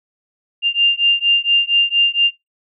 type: beating tone pair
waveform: sine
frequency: 2794 / 2798.3 Hz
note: F7 / F7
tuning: 0 / +3 cents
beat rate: 4.3 Hz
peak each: -15 dBFS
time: 0.62-2.31 s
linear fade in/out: 50 ms
effects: noise-tail reverb RT60 0.2 s tail -24 dB re dry